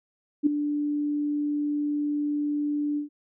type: tone with ADSR envelope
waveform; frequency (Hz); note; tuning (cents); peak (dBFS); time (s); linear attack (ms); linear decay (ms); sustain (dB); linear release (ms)
sine; 293.7; D4; 0; -14; 0.43-3.09; 35; 7; -10; 120
effects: none